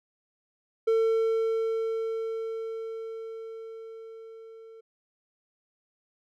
triangle tone with level ramp, 450 Hz, A4, 39 cents sharp, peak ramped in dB -18 to -44 dBFS, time 0.87-4.81 s, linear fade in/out 10 ms, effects none

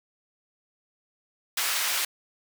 pink high-pass noise, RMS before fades -27 dBFS, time 1.57-2.05 s, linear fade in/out 5 ms, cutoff 1400 Hz, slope 12 dB/octave, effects none

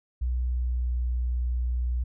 sine tone with pitch glide, 61.74 to 61.03 Hz, B1 to B1, 0 to -20 cents, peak -24 dBFS, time 0.21-2.04 s, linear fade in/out 10 ms, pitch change -20 cents, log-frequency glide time 0.44-0.95 s, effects none

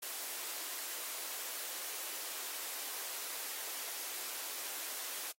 white high-pass noise, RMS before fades -42 dBFS, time 0.02-5.32 s, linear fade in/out 10 ms, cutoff 330 Hz, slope 24 dB/octave, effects noise-tail reverb RT60 0.1 s tail -24 dB re dry + AAC 48 kbps

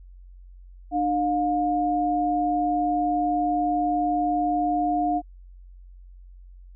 sine tone pair together, 300 / 711.5 Hz, D4 / F5, +37 / +32 cents, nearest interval octave + minor third, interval 1495 cents, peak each -25 / -22 dBFS, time 0.91-5.22 s, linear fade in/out 50 ms, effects added 45 Hz sine -43 dBFS peak until 6.75 s

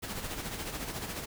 pink noise with tremolo, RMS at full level -36 dBFS, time 0.02-1.26 s, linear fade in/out 20 ms, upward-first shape sine, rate 14 Hz, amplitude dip 50%, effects none

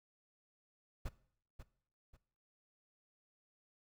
brown noise with echo, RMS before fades -38 dBFS, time 1.05-1.09 s, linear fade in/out 10 ms, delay 540 ms, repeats 2, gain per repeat -10 dB, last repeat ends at 2.17 s, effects noise-tail reverb RT60 0.6 s tail -18 dB re dry

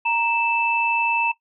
sine tone pair together, 932.3 / 2640 Hz, A#5 / E7, 0 / +2 cents, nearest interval octave + tritone, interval 1802 cents, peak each -21 dBFS, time 0.05-1.32 s, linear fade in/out 10 ms, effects noise-tail reverb RT60 0.1 s tail -17 dB re dry

